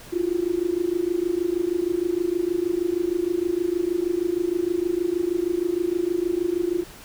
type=tone with amplitude modulation; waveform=sine; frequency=349.2 Hz; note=F4; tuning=in tune; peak=-17 dBFS; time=0.12-6.84 s; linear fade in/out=20 ms; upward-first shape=sine; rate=26.4 Hz; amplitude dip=90%; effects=pink hiss -44 dBFS RMS until 7.04 s